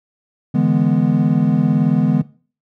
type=chord; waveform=triangle; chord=E dominant seventh; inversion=third; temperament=equal; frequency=146.83 / 164.81 / 207.7 / 246.9 Hz; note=D3 / E3 / G#3 / B3; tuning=0 / 0 / 0 / 0 cents; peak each=-16 dBFS; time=0.54-2.22 s; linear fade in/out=10 ms; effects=noise-tail reverb RT60 0.4 s tail -19 dB re dry